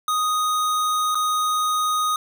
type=tone with dropouts; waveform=square; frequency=1244.5 Hz; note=D#6; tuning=in tune; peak=-20 dBFS; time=0.08-2.16 s; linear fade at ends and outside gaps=2 ms; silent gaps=1.147-1.153 s; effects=none